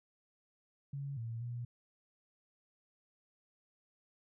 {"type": "tone with pitch steps", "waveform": "sine", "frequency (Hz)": [139.8, 114.8, 120.2], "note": ["C#3", "A#2", "B2"], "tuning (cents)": [15, -26, -46], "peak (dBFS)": -38, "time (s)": [0.93, 1.65], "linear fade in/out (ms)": 5, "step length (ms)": 240, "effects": []}